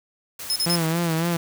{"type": "noise", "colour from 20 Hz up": "white", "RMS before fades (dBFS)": -35, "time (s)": [0.39, 0.87], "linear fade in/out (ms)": 5}
{"type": "tone bursts", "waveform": "sawtooth", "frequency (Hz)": 5170, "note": "E8", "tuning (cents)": -34, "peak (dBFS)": -18, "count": 3, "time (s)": [0.5, 0.756], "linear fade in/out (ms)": 0, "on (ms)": 58, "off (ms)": 41}
{"type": "tone with vibrato", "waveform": "sawtooth", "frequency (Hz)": 166.4, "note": "E3", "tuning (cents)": 17, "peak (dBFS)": -17, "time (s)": [0.66, 1.37], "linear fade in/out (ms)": 5, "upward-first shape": "sine", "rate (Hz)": 3.6, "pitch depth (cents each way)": 69}
{"type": "noise with tremolo", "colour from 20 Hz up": "white", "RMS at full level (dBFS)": -35, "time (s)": [0.67, 1.37], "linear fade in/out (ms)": 2, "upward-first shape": "triangle", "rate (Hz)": 14, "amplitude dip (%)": 60}
{"effects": []}